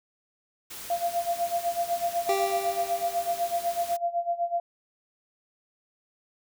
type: noise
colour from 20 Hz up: white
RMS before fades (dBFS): -40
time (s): 0.7-3.97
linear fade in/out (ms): 10
type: tone with tremolo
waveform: sine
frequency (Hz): 690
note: F5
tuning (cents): -21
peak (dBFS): -22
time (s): 0.9-4.6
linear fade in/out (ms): 2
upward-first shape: sine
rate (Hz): 8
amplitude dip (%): 85
type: tone with exponential decay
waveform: 25% pulse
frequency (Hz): 391.7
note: G4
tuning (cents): -1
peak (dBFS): -20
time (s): 2.29-3.95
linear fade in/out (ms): 2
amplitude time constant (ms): 360
effects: none